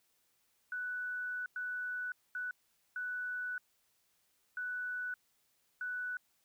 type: tone bursts at uneven times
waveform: sine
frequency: 1485 Hz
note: F#6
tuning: 6 cents sharp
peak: -36 dBFS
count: 6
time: 0.72-1.46 / 1.56-2.12 / 2.35-2.51 / 2.96-3.58 / 4.57-5.14 / 5.81-6.17 s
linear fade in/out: 2 ms
effects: white hiss -75 dBFS RMS until 6.44 s